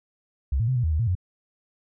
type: tone with pitch steps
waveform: sine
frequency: 67.4 / 113.2 / 129.4 / 122 / 79.9 / 76.9 / 116.3 / 90.6 Hz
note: C#2 / A2 / C3 / B2 / D#2 / D#2 / A#2 / F#2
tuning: -48 / +50 / -19 / -21 / +47 / -20 / -4 / -36 cents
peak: -20 dBFS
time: 0.52-1.152 s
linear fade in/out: 5 ms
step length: 79 ms
effects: none